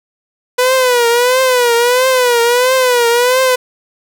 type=tone with vibrato; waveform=sawtooth; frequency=493.9 Hz; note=B4; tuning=in tune; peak=-5 dBFS; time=0.58-3.56 s; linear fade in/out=10 ms; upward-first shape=triangle; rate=1.5 Hz; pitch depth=110 cents each way; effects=none